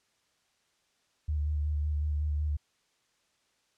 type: tone with vibrato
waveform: sine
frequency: 74.7 Hz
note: D2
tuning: 30 cents sharp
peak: -27 dBFS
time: 1.28-2.57 s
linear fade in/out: 10 ms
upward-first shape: square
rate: 5.4 Hz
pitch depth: 22 cents each way
effects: white hiss -72 dBFS RMS until 3.77 s + low-pass 7000 Hz 12 dB/octave